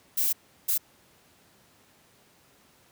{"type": "noise bursts at uneven times", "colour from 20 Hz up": "violet", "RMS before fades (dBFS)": -25, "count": 2, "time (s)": [[0.17, 0.33], [0.68, 0.78]], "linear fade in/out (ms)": 10, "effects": ["pink hiss -60 dBFS RMS until 2.91 s", "high-pass 100 Hz 12 dB/octave"]}